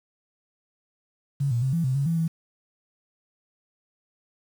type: tone with pitch steps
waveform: sine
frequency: 139.7 / 118.4 / 132.1 / 167.6 / 130 / 139.5 / 165.9 / 163.4 Hz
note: C#3 / A#2 / C3 / E3 / C3 / C#3 / E3 / E3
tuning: +14 / +27 / +17 / +29 / -11 / +11 / +11 / -15 cents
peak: -21 dBFS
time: 1.4-2.28 s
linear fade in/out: 10 ms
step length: 110 ms
effects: 8-bit